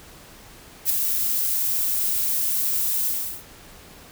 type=noise with ADSR envelope; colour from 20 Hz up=violet; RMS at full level=-18 dBFS; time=0.85-3.44 s; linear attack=44 ms; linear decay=14 ms; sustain=-5 dB; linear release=380 ms; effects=pink hiss -46 dBFS RMS until 4.11 s